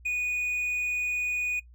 triangle tone, 2469 Hz, D#7, 14 cents flat, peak -24 dBFS, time 0.05-1.6 s, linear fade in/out 10 ms, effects noise-tail reverb RT60 0.1 s tail -22 dB re dry + added 60 Hz sine -49 dBFS peak until 1.74 s

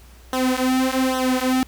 sawtooth tone with flanger, 258.4 Hz, C4, 21 cents flat, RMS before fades -20 dBFS, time 0.33-1.63 s, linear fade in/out 0 ms, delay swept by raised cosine 0.42 to 5.92 ms, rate 1.2 Hz, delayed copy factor -0.95, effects added 60 Hz sine -44 dBFS peak until 1.67 s + pink hiss -51 dBFS RMS until 1.67 s

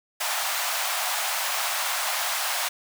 pink high-pass noise, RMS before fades -27 dBFS, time 0.2-2.69 s, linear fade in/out 10 ms, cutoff 650 Hz, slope 48 dB/octave, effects none

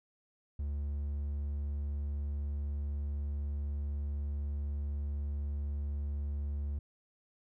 triangle tone, 72 Hz, D2, 34 cents flat, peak -31 dBFS, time 0.59-6.79 s, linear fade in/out 5 ms, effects none

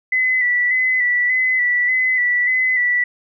sine tone with vibrato, 1993 Hz, B6, 15 cents sharp, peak -14 dBFS, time 0.12-3.04 s, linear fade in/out 5 ms, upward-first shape square, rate 1.7 Hz, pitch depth 29 cents each way, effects none

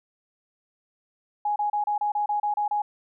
sine tone bursts, 832 Hz, G#5, 3 cents sharp, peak -22 dBFS, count 10, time 1.45-2.82 s, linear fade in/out 5 ms, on 110 ms, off 30 ms, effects none

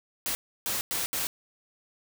white noise bursts at uneven times, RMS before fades -30 dBFS, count 4, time 0.26-0.35 / 0.66-0.81 / 0.91-1.06 / 1.13-1.27 s, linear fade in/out 0 ms, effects none

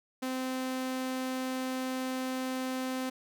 sawtooth tone, 258.7 Hz, C4, 19 cents flat, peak -28 dBFS, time 0.22-3.1 s, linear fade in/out 10 ms, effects none

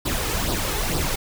pink noise with flanger, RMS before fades -24 dBFS, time 0.05-1.16 s, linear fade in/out 10 ms, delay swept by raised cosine 0.21 to 2.41 ms, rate 2.2 Hz, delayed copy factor +0.6, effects none

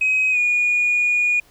sine tone with pitch glide, 2532 to 2446 Hz, D#7 to D#7, +30 to -30 cents, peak -14 dBFS, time 0.01-1.4 s, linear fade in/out 5 ms, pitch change -60 cents, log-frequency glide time 0.31-0.38 s, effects tanh soft clip ceiling -12 dBFS + pink hiss -54 dBFS RMS until 1.5 s

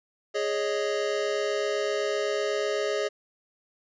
square chord, Ab suspended fourth, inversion none, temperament equal, 415.3 / 554.4 / 622.3 Hz, Ab4 / Db5 / Eb5, 0 / 0 / 0 cents, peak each -29 / -32 / -32 dBFS, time 0.34-3.09 s, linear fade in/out 20 ms, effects resampled to 16000 Hz + 10-bit

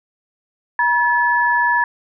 sine tone pair together, 959.5 / 1723 Hz, A#5 / A6, +50 / -37 cents, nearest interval minor seventh, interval 1013 cents, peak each -16 dBFS, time 0.79-1.84 s, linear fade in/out 2 ms, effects none

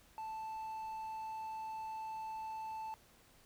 triangle tone, 880 Hz, A5, in tune, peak -39 dBFS, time 0.18-2.94 s, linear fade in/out 0 ms, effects pink hiss -65 dBFS RMS until 3.45 s

